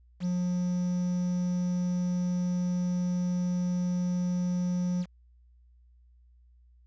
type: tone with quantisation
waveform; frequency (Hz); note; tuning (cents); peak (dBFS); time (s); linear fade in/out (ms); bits
triangle; 178.7; F3; +40; -24; 0.2-5.06; 50; 8
effects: added 60 Hz sine -56 dBFS peak until 6.86 s + resampled to 16000 Hz